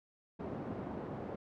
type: band-pass noise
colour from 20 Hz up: pink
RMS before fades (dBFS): -42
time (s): 0.39-1.36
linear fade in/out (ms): 10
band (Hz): 140 to 690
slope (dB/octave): 12
effects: none